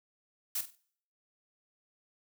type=noise with echo; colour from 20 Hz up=blue; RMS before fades=-33 dBFS; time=0.55-0.61 s; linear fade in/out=5 ms; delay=48 ms; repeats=3; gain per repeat=-11 dB; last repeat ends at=0.754 s; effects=noise-tail reverb RT60 0.6 s tail -23 dB re dry